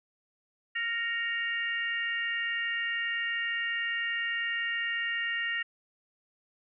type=harmonic tone with a mistuned harmonic; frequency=466.2 Hz; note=A#4; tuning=in tune; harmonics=3 / 4 / 5 / 6; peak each=-41 / -30 / -42 / -36 dBFS; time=0.75-5.63 s; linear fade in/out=10 ms; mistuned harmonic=5; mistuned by=-64 cents; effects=none